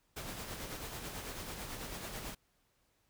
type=noise with tremolo; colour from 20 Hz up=pink; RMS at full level=-42 dBFS; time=0.16-2.35 s; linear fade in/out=10 ms; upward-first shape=sine; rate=9.1 Hz; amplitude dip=40%; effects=pink hiss -75 dBFS RMS until 3.09 s